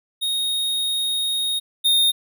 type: tone pair in turn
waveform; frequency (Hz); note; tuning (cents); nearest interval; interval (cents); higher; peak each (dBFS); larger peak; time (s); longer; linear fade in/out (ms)
square; 3729 / 3684; A#7 / A#7; 0 / -21; unison; 21; first; -21 / -15; second; 0.21-1.6 / 1.84-2.12; first; 20
effects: none